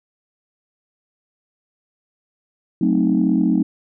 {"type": "chord", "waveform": "sine", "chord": "F# diminished seventh", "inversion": "none", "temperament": "equal", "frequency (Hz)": [185, 220, 261.6, 311.1], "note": ["F#3", "A3", "C4", "Eb4"], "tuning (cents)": [0, 0, 0, 0], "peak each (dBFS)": -19, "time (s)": [2.81, 3.63], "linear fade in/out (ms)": 5, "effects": ["tanh soft clip ceiling -6 dBFS"]}